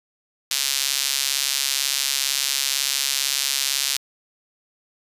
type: tone with high-pass filter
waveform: sawtooth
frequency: 137.9 Hz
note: C#3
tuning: 9 cents flat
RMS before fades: -23 dBFS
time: 0.51-3.97 s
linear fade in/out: 0 ms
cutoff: 4100 Hz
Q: 1.1
effects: resampled to 32000 Hz